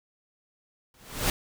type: noise with exponential growth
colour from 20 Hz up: pink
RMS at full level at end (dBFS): -22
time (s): 0.94-1.3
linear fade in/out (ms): 2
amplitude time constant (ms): 78
effects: none